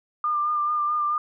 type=tone with vibrato; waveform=sine; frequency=1200 Hz; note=D6; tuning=37 cents sharp; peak=-21 dBFS; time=0.24-1.18 s; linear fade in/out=2 ms; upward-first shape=sine; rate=4.6 Hz; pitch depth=25 cents each way; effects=none